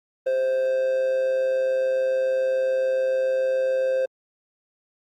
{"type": "tone with amplitude modulation", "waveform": "triangle", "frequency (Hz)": 523.3, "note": "C5", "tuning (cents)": 0, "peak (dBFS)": -16, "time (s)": [0.26, 4.06], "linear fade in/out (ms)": 10, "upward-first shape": "sine", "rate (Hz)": 127, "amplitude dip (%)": 40, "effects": ["Opus 24 kbps"]}